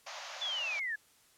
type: band-pass noise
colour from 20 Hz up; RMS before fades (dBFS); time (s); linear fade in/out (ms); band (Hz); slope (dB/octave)
pink; -45; 0.06-0.8; 10; 560 to 6800; 96
type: linear sweep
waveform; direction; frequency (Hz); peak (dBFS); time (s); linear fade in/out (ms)
sine; down; 3520 to 1659; -33; 0.41-0.96; 10
effects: white hiss -65 dBFS RMS until 1.37 s + low-pass 12000 Hz 12 dB/octave